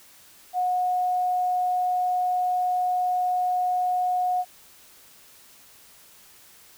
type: tone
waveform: sine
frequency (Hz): 727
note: F#5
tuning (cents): -31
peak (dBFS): -21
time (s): 0.53-4.45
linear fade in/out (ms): 50
effects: white hiss -52 dBFS RMS until 6.77 s